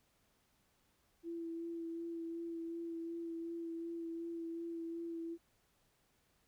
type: tone with vibrato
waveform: sine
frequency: 334 Hz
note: E4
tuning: 23 cents sharp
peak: -40 dBFS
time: 1.23-5.38 s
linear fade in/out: 50 ms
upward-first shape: sine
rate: 2.7 Hz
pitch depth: 17 cents each way
effects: pink hiss -75 dBFS RMS until 6.47 s